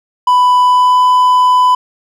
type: tone with pitch glide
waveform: triangle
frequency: 994 to 1000.9 Hz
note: B5 to B5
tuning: +11 to +23 cents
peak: -4 dBFS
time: 0.27-1.75 s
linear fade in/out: 5 ms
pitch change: +12 cents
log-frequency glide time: 0.6-1.02 s
effects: none